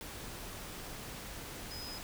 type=tone in noise; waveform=sine; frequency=5050 Hz; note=D#8; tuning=25 cents sharp; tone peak=-44 dBFS; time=1.71-1.98 s; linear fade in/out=0 ms; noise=pink; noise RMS=-45 dBFS; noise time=0.01-2.03 s; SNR=-2 dB; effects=none